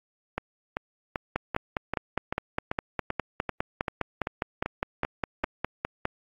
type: two click trains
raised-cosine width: 0.5 ms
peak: -11 / -13 dBFS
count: 24 / 14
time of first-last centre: 1.36-6.054 / 0.38-5.438 s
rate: 4.9 / 2.57 Hz
effects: AAC 64 kbps